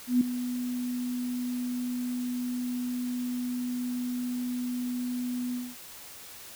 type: tone with ADSR envelope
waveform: sine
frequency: 247.2 Hz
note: B3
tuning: 2 cents sharp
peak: -17 dBFS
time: 0.07-5.76 s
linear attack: 140 ms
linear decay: 4 ms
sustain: -12 dB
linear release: 220 ms
effects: white hiss -46 dBFS RMS until 6.55 s